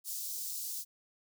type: high-pass noise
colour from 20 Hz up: white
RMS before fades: -39 dBFS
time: 0.04-0.85 s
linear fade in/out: 50 ms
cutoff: 4700 Hz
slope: 24 dB/octave
effects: none